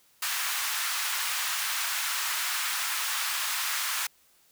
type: high-pass noise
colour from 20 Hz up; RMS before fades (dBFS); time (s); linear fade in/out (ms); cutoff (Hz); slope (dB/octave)
pink; -30; 0.22-4.07; 5; 1100; 24
effects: white hiss -63 dBFS RMS until 4.51 s